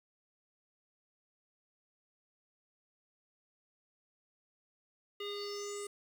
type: tone with low-pass filter sweep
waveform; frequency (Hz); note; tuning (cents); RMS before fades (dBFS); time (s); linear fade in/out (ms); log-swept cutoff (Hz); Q
square; 408; G#4; -31; -41; 5.2-5.87; 5; 3200 to 9000; 7.6
effects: 10-bit